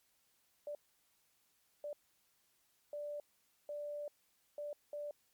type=tone bursts at uneven times; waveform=sine; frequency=587 Hz; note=D5; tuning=1 cent flat; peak=-40 dBFS; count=6; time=0.67-0.75 / 1.84-1.93 / 2.93-3.2 / 3.69-4.08 / 4.58-4.73 / 4.93-5.11 s; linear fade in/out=2 ms; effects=white hiss -75 dBFS RMS until 5.33 s + MP3 96 kbps